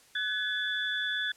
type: tone cluster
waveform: sine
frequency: 1501 / 1703 / 3456 Hz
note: F#6 / G#6 / A7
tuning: +24 / +43 / -32 cents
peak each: -35 / -32 / -33 dBFS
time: 0.15-1.32 s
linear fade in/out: 5 ms
effects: white hiss -59 dBFS RMS until 1.36 s + low-pass 10000 Hz 12 dB/octave